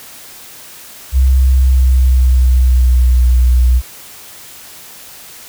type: tone with pitch glide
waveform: sine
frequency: 65 to 61.64 Hz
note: C2 to B1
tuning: -11 to -3 cents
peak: -6 dBFS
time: 1.12-3.82 s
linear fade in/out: 50 ms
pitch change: -92 cents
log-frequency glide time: 1.57-3.2 s
effects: white hiss -35 dBFS RMS until 5.48 s